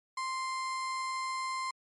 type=tone; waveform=35% pulse; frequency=1046.5 Hz; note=C6; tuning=in tune; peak=-31 dBFS; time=0.17-1.71 s; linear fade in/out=5 ms; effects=low-pass 10000 Hz 12 dB/octave + MP3 48 kbps